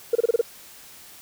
sine tone bursts, 466.2 Hz, A#4, in tune, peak -14 dBFS, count 6, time 0.13-0.413 s, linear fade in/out 5 ms, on 23 ms, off 29 ms, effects tanh soft clip ceiling -11 dBFS + white hiss -46 dBFS RMS until 1.21 s

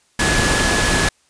sine tone in noise, 1700 Hz, G#6, 40 cents sharp, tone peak -21 dBFS, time 0.19-1.09 s, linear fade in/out 5 ms, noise pink, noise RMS -17 dBFS, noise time 0.19-1.09 s, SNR -7 dB, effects white hiss -59 dBFS RMS until 1.29 s + resampled to 22050 Hz

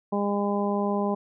harmonic tone, 202.9 Hz, G#3, 40 cents flat, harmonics 1 / 2 / 3 / 4 / 5, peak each -26 / -29 / -31 / -32 / -33 dBFS, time 0.12-1.15 s, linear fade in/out 10 ms, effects none

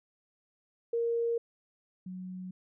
sine tone pair in turn, 466.2 / 184.32 Hz, A#4 / F#3, 0 / -6 cents, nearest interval octave + major third, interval 1606 cents, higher first, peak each -27 / -38 dBFS, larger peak first, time 0.93-1.38 / 2.06-2.51 s, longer neither, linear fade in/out 5 ms, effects none

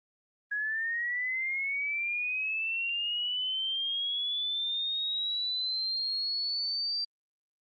sine linear sweep, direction up, 1661.2 to 4699 Hz, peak -29 dBFS, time 0.51-7.05 s, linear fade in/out 10 ms, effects Opus 24 kbps

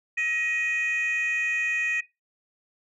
sine tone pair together, 1892.9 / 2489 Hz, A#6 / D#7, +26 / 0 cents, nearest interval perfect fourth, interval 474 cents, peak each -26 / -24 dBFS, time 0.17-2.01 s, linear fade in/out 10 ms, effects noise-tail reverb RT60 0.2 s tail -17 dB re dry + tanh soft clip ceiling -20 dBFS

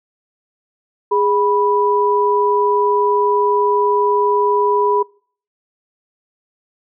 sine tone pair together, 412.1 / 984 Hz, G#4 / B5, -13 / -7 cents, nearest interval octave + minor third, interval 1506 cents, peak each -15 dBFS, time 1.11-5.03 s, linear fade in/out 10 ms, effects noise-tail reverb RT60 0.5 s tail -25 dB re dry

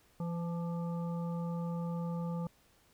harmonic tone with a mistuned harmonic, 169.7 Hz, F3, 49 cents flat, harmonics 1 / 3 / 5 / 7, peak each -34 / -44 / -48 / -51 dBFS, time 0.2-2.47 s, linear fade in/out 2 ms, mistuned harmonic 5, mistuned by +43 cents, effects pink hiss -67 dBFS RMS until 2.93 s

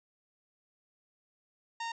sawtooth tone, 922 Hz, A#5, 19 cents flat, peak -31 dBFS, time 1.8-1.92 s, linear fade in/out 5 ms, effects resampled to 16000 Hz

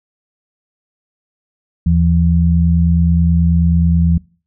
sine tone pair together, 79.5 / 168.74 Hz, D#2 / E3, +38 / +41 cents, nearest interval octave + minor second, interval 1303 cents, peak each -12 dBFS, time 1.86-4.18 s, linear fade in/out 5 ms, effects noise-tail reverb RT60 0.4 s tail -24 dB re dry

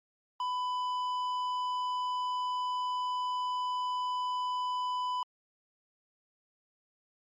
sine tone with tanh clipping, 998 Hz, B5, 18 cents sharp, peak -32 dBFS, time 0.4-5.23 s, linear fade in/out 2 ms, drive 9 dB, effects Opus 48 kbps

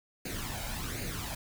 pink noise with flanger, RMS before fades -37 dBFS, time 0.25-1.35 s, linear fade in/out 5 ms, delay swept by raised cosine 0.44 to 1.33 ms, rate 1.3 Hz, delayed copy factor +0.65, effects none

